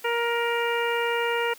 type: harmonic tone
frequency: 470 Hz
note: A#4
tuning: 14 cents sharp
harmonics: 1 / 2 / 3 / 4 / 5 / 6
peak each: -26 / -29 / -31 / -32 / -33 / -34 dBFS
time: 0.04-1.54 s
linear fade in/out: 10 ms
effects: white hiss -49 dBFS RMS until 1.58 s + high-pass 150 Hz 12 dB/octave